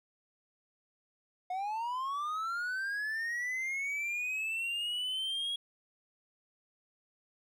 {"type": "linear sweep", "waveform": "triangle", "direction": "up", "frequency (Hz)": [718, 3322], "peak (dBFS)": -31, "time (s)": [1.5, 5.56], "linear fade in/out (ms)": 5, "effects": []}